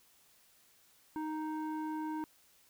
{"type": "tone with low-pass filter", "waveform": "square", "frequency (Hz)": 311.1, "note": "D#4", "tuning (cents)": 0, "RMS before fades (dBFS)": -38, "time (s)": [1.16, 2.24], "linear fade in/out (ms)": 0, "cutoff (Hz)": 1100, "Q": 1.9, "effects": ["white hiss -66 dBFS RMS until 2.69 s"]}